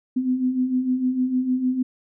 sine beating tone pair, 249.7 / 256.3 Hz, B3 / C4, +19 / -36 cents, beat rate 6.6 Hz, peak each -27 / -20 dBFS, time 0.16-1.83 s, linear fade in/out 10 ms, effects none

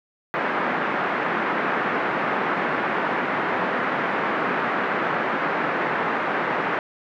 white band-pass noise, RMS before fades -24 dBFS, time 0.34-6.79 s, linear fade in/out 0 ms, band 170 to 1800 Hz, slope 24 dB/octave, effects none

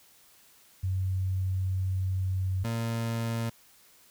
sine / 30% pulse tone pair in turn, 93.9 / 115.07 Hz, F#2 / A#2, +26 / -22 cents, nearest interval major third, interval 352 cents, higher second, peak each -26 dBFS, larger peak neither, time 0.83-2.64 / 2.64-3.5 s, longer first, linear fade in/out 10 ms, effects white hiss -59 dBFS RMS until 4.1 s

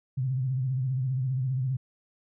sine tone with vibrato, 130 Hz, C3, 11 cents flat, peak -25 dBFS, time 0.17-1.77 s, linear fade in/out 10 ms, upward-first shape sine, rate 15 Hz, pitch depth 82 cents each way, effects none

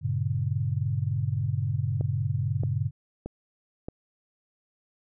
sine chord, G diminished, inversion none, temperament just, 98 / 117.6 / 141.12 Hz, G2 / Bb2 / Db3, 0 / +16 / +31 cents, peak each -29 dBFS, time 0.01-2.91 s, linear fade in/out 50 ms
click train, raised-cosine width 2 ms, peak -21 dBFS, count 4, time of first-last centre 2.01-3.885 s, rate 1.6 Hz
effects none

